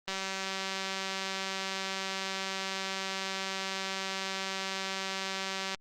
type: click train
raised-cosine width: 0.2 ms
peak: -17 dBFS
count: 1089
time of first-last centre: 0.08-5.747 s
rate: 192 Hz
effects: Opus 24 kbps